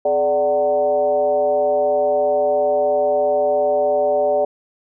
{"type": "tone with frequency modulation", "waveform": "sine", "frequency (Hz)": 586, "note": "D5", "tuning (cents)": -4, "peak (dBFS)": -14, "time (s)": [0.05, 4.45], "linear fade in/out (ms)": 5, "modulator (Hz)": 163, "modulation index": 0.89, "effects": []}